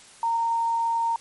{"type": "tone", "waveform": "sine", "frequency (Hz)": 922, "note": "A#5", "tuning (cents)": -19, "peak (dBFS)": -21, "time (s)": [0.23, 1.16], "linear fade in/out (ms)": 2, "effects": ["white hiss -49 dBFS RMS until 1.2 s", "MP3 48 kbps"]}